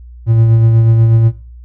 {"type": "tone with tremolo", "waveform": "triangle", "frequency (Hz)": 113.6, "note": "A#2", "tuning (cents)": -44, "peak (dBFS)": -3, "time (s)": [0.26, 1.32], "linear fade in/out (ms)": 50, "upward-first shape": "sine", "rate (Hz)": 8.2, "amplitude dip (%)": 30, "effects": ["noise-tail reverb RT60 0.4 s tail -19 dB re dry", "added 60 Hz sine -31 dBFS peak until 1.64 s"]}